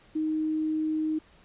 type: tone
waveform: sine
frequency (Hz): 312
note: D#4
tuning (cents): +5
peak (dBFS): -25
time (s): 0.15-1.19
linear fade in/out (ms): 10
effects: pink hiss -58 dBFS RMS until 1.44 s + resampled to 8000 Hz